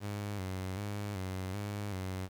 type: tone with vibrato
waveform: sawtooth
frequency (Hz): 98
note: G2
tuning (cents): 0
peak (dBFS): -32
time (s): 0-2.29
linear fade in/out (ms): 50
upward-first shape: square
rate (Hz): 1.3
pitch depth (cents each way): 77
effects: 10-bit